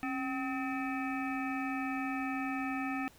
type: harmonic tone with a mistuned harmonic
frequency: 256.4 Hz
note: C4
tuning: 35 cents flat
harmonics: 1 / 3 / 5 / 7 / 9 / 10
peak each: -35 / -40 / -42 / -43 / -45 / -45 dBFS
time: 0.03-3.08 s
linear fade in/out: 0 ms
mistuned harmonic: 1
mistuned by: +91 cents
effects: pink hiss -60 dBFS RMS until 3.18 s